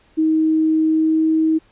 sine tone with pitch glide, 315.9 to 317.9 Hz, D#4 to D#4, +26 to +37 cents, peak -13 dBFS, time 0.17-1.59 s, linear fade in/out 20 ms, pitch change +11 cents, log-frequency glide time 0.86-1.25 s, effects pink hiss -55 dBFS RMS until 1.71 s + resampled to 8000 Hz

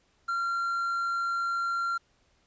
triangle tone with quantisation, 1377 Hz, F6, 25 cents flat, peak -25 dBFS, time 0.28-1.98 s, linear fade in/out 10 ms, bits 9, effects pink hiss -68 dBFS RMS until 2.46 s + resampled to 16000 Hz

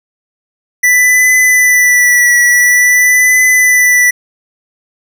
square tone with vibrato, 1975.5 Hz, B6, in tune, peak -6 dBFS, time 0.83-4.11 s, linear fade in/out 10 ms, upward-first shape triangle, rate 0.48 Hz, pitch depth 33 cents each way, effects none

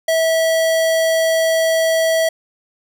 square tone, 650 Hz, E5, 24 cents flat, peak -14 dBFS, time 0.08-2.29 s, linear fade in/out 5 ms, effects none

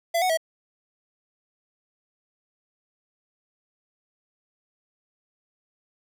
square tone with pitch steps, 675 / 739 / 647 Hz, E5 / F#5 / E5, +41 / -2 / -32 cents, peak -21 dBFS, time 0.14-0.374 s, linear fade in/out 10 ms, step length 78 ms, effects none

